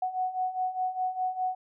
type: beating tone pair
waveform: sine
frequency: 738 / 742.9 Hz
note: F#5 / F#5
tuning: -5 / +7 cents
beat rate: 4.9 Hz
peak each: -33 / -29 dBFS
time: 0.02-1.55 s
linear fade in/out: 5 ms
effects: none